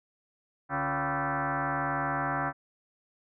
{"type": "tone with frequency modulation", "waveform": "sine", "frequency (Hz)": 277.2, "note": "C#4", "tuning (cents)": 0, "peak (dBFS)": -27, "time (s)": [0.69, 2.53], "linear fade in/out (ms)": 50, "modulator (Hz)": 211, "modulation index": 6.8, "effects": []}